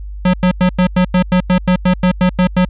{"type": "tone bursts", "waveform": "square", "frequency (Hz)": 182.1, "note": "F#3", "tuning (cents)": -27, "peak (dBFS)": -9, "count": 14, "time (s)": [0.25, 2.65], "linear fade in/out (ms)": 5, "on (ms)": 86, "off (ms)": 92, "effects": ["added 50 Hz sine -24 dBFS peak until 2.69 s", "resampled to 8000 Hz"]}